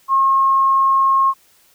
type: tone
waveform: sine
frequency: 1079 Hz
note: C#6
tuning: 47 cents flat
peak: -11 dBFS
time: 0.08-1.34 s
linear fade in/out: 50 ms
effects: white hiss -54 dBFS RMS until 1.74 s